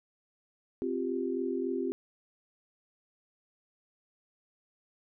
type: chord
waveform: sine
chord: C suspended fourth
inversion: none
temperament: just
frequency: 261.6 / 348.8 / 392.4 Hz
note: C4 / F4 / G4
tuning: 0 / -2 / +2 cents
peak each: -34 dBFS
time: 0.82-1.92 s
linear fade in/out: 0 ms
effects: none